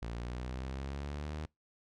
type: exponential sweep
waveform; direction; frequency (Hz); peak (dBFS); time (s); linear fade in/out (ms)
sawtooth; up; 57 to 77.78; -34; 0.02-1.46; 5
effects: noise-tail reverb RT60 0.2 s tail -26 dB re dry + low-pass 6000 Hz 12 dB/octave